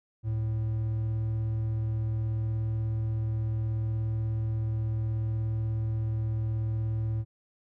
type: tone pair together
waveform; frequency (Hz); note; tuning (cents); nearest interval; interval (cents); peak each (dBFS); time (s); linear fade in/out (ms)
triangle; 69.3 / 110; C#2 / A2; 0 / 0; minor sixth; 800; -37 / -25; 0.23-7.25; 50
effects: none